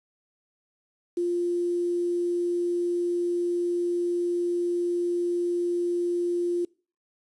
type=tone with quantisation; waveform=sine; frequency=349.2 Hz; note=F4; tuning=in tune; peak=-23 dBFS; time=1.17-6.65 s; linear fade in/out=5 ms; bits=8; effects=noise-tail reverb RT60 0.4 s tail -25 dB re dry + resampled to 24000 Hz